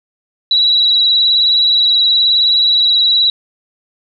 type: tone with vibrato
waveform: sine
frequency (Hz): 3905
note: B7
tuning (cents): -20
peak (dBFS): -8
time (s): 0.51-3.3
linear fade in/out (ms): 2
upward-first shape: triangle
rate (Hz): 19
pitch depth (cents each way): 35
effects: none